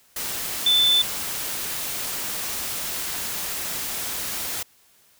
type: tone in noise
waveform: sine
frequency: 3520 Hz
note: A7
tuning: in tune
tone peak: -15 dBFS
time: 0.66-1.02 s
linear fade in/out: 5 ms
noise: white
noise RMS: -29 dBFS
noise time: 0.16-4.63 s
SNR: +11 dB
effects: white hiss -58 dBFS RMS until 5.19 s